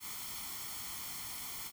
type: noise with comb filter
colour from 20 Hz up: white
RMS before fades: -43 dBFS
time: 0-1.72 s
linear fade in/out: 50 ms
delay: 0.92 ms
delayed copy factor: +0.65
effects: none